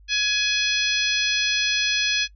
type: harmonic tone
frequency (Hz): 840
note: G#5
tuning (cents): +19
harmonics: 2 / 3 / 4 / 5 / 6 / 7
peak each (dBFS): -27 / -24 / -25 / -27 / -29 / -32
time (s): 0.08-2.28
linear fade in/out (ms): 50
effects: noise-tail reverb RT60 0.1 s tail -22 dB re dry + added 50 Hz sine -47 dBFS peak until 2.35 s